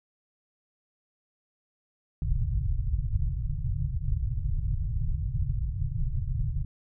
pink low-pass noise, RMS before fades -28 dBFS, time 2.22-6.65 s, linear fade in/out 2 ms, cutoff 150 Hz, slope 96 dB/octave, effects none

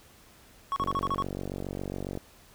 triangle tone bursts, 1106 Hz, C#6, 4 cents flat, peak -24 dBFS, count 7, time 0.72-1.223 s, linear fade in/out 0 ms, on 41 ms, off 36 ms
click train, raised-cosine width 2 ms, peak -21 dBFS, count 66, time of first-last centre 0.8-2.174 s, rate 47.3 Hz
effects pink hiss -56 dBFS RMS until 2.54 s

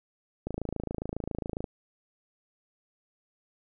click train, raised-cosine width 2 ms, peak -19 dBFS, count 33, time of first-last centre 0.47-1.642 s, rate 27.3 Hz, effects none

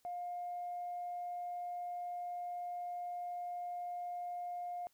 sine tone, 708 Hz, F5, 23 cents sharp, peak -38 dBFS, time 0.05-4.87 s, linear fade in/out 0 ms, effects tanh soft clip ceiling -34 dBFS + white hiss -74 dBFS RMS until 4.93 s

